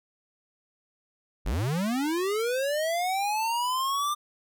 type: linear sweep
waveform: square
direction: up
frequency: 35.68 to 1200 Hz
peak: -26 dBFS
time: 1.45-4.15 s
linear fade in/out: 20 ms
effects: none